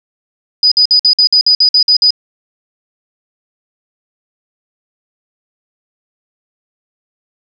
sine tone bursts, 4959 Hz, D#8, 7 cents flat, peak -5 dBFS, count 11, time 0.63-2.106 s, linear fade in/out 2 ms, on 86 ms, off 53 ms, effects none

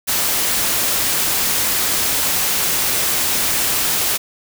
white noise, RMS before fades -18 dBFS, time 0.07-4.18 s, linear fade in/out 20 ms, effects none

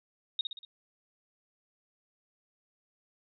sine tone with echo, 3724 Hz, A#7, 2 cents flat, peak -27 dBFS, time 0.39-0.41 s, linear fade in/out 2 ms, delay 60 ms, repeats 4, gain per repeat -5 dB, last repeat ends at 0.65 s, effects none

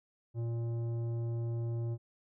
sine tone with tanh clipping, 116.54 Hz, A#2, in tune, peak -34 dBFS, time 0.34-1.98 s, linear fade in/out 50 ms, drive 11 dB, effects none

